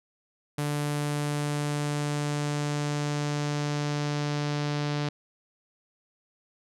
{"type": "tone with low-pass filter sweep", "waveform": "sawtooth", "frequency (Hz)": 146.83, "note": "D3", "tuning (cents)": 0, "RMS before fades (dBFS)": -29, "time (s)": [0.58, 5.09], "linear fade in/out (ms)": 5, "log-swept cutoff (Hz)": [11000, 4800], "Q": 1.6, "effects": []}